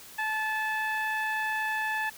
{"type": "tone with low-pass filter", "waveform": "15% pulse", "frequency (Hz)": 869, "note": "A5", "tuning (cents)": -22, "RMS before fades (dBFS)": -30, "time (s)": [0.18, 2.1], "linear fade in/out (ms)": 10, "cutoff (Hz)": 1900, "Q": 1.7, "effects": ["white hiss -48 dBFS RMS until 2.17 s"]}